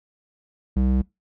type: tone with band-pass filter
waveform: square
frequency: 64.4 Hz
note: C2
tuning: 27 cents flat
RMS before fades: -20 dBFS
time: 0.76-1.02 s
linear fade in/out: 10 ms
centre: 140 Hz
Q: 2.6
effects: noise-tail reverb RT60 0.2 s tail -23 dB re dry